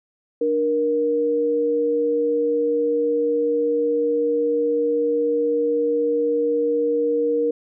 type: tone pair together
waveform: sine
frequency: 297.3 / 472 Hz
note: D4 / A#4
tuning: +21 / +22 cents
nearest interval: minor sixth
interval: 801 cents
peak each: -25 / -18 dBFS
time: 0.41-7.51 s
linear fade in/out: 5 ms
effects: none